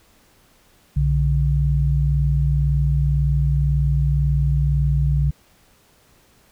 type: tone pair together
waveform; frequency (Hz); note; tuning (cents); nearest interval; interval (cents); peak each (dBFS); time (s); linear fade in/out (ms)
sine; 61.74 / 143.66; B1 / D3; 0 / -38; octave + minor third; 1462; -18; 0.96-5.31; 10
effects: pink hiss -56 dBFS RMS until 6.51 s